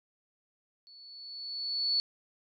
sine tone with level ramp, 4435 Hz, C#8, in tune, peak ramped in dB -52 to -24 dBFS, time 0.87-2 s, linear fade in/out 0 ms, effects none

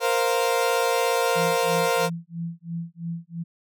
30% pulse chord, Bb suspended second, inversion none, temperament equal, 466.2 / 523.3 / 698.5 Hz, Bb4 / C5 / F5, 0 / 0 / 0 cents, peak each -21 / -22 / -24 dBFS, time 0-2.1 s, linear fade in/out 50 ms
sine tone with tremolo, 168.2 Hz, E3, 35 cents sharp, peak -26 dBFS, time 1.35-3.44 s, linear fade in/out 20 ms, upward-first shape sine, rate 3 Hz, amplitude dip 100%
effects none

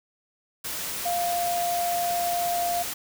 sine tone in noise, 698.5 Hz, F5, in tune, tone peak -24 dBFS, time 1.05-2.83 s, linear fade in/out 10 ms, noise white, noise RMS -32 dBFS, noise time 0.64-2.94 s, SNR +5 dB, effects none

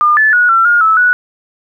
sine tone with pitch steps, 1207 / 1739 / 1457 / 1349 / 1423 / 1306 / 1472 Hz, D6 / A6 / F#6 / E6 / F6 / E6 / F#6, +47 / -21 / -27 / +40 / +32 / -17 / -9 cents, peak -6 dBFS, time 0.01-1.13 s, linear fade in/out 0 ms, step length 160 ms, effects 8-bit

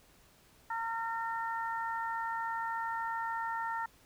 harmonic tone, 456.7 Hz, A#4, 36 cents flat, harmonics 2 / 3 / 4, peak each -35 / -39 / -41 dBFS, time 0.7-3.86 s, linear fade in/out 5 ms, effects pink hiss -63 dBFS RMS until 4.05 s

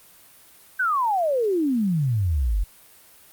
sine exponential sweep, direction down, 1568 to 43.65 Hz, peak -19 dBFS, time 0.79-2.64 s, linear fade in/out 10 ms, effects white hiss -51 dBFS RMS until 3.32 s + Opus 32 kbps

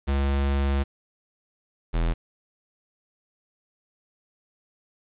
square tone pair in turn, 69.3 / 41.61 Hz, C#2 / E1, 0 / +17 cents, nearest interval major sixth, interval 883 cents, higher first, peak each -22 dBFS, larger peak neither, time 0.07-0.84 / 1.93-2.14 s, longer first, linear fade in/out 20 ms, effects resampled to 8000 Hz + 8-bit

